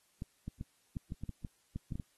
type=clicks; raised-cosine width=5 ms; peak=-27 dBFS; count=12; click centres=0.221 / 0.48 / 0.611 / 0.968 / 1.121 / 1.236 / 1.293 / 1.448 / 1.76 / 1.922 / 1.955 / 1.998 s; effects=white hiss -72 dBFS RMS until 2.17 s + AAC 32 kbps